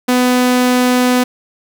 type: tone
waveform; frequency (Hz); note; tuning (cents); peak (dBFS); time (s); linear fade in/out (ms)
sawtooth; 249.7; B3; +19; -6; 0.08-1.24; 10
effects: none